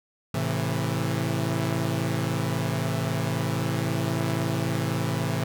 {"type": "chord", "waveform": "sawtooth", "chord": "A minor", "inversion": "none", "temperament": "equal with one note detuned", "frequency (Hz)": [110, 133.79, 164.81], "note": ["A2", "C3", "E3"], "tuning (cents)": [0, 39, 0], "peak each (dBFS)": -25, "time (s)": [0.34, 5.44], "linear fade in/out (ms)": 5, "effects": []}